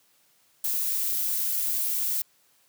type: noise with high-pass filter sweep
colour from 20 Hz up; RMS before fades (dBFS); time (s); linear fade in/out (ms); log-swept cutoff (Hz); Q
violet; -27; 0.64-2.22; 5; 570 to 220; 0.85
effects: white hiss -64 dBFS RMS until 2.68 s + high-pass 80 Hz 12 dB/octave